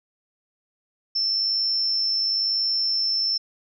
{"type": "tone with amplitude modulation", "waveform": "sine", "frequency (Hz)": 5350, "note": "E8", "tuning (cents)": 25, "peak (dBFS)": -19, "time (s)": [1.15, 3.38], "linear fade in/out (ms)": 10, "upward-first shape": "sine", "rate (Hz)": 101, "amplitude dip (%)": 30, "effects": []}